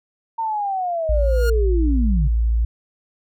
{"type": "linear sweep", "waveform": "sine", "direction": "down", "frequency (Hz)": [919, 130.2], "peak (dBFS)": -20, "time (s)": [0.38, 2.28], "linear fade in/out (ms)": 10}
{"type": "tone", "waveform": "sine", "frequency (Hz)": 56.7, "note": "A#1", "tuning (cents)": -47, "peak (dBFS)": -15, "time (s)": [1.09, 2.65], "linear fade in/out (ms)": 5}
{"type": "tone with exponential growth", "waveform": "45% pulse", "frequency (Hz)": 1421, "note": "F6", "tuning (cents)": 30, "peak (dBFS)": -24, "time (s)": [1.12, 1.5], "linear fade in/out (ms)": 5, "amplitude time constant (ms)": 81}
{"effects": []}